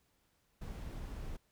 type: noise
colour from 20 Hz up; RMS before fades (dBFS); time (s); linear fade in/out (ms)
brown; -43; 0.61-1.37; 10
effects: pink hiss -75 dBFS RMS until 1.51 s